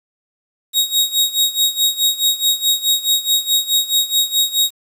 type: tone with tremolo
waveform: sawtooth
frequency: 3776 Hz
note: A#7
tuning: 22 cents sharp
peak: -8 dBFS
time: 0.73-4.71 s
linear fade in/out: 50 ms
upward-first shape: sine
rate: 4.7 Hz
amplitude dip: 85%
effects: 7-bit